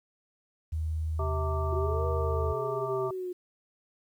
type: tone with pitch glide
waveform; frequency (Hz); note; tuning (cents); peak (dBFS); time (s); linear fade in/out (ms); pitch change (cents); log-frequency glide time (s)
sine; 79.1 to 79.83; D#2 to D#2; +29 to +45; -28; 0.72-2.53; 10; +16; 0.97-1.76
type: harmonic tone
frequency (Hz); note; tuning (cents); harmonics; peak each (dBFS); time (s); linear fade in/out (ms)
130; C3; -11; 1 / 3 / 5 / 7 / 9; -39 / -36 / -36 / -40 / -36; 1.19-3.11; 5
type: linear two-way sweep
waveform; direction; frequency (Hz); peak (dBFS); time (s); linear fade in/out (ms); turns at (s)
sine; up then down; 356.9 to 479.2 to 356.9; -32; 1.72-3.33; 10; 2.06
effects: 10-bit